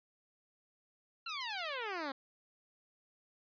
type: exponential sweep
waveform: 10% pulse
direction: down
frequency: 1400 to 261.6 Hz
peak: -29 dBFS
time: 1.26-2.12 s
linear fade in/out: 5 ms
effects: resampled to 11025 Hz